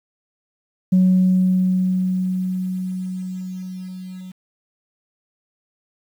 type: tone with level ramp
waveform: sine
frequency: 185 Hz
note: F#3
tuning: in tune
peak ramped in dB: -9 to -32 dBFS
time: 0.92-4.32 s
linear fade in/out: 10 ms
effects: tanh soft clip ceiling -8 dBFS + 8-bit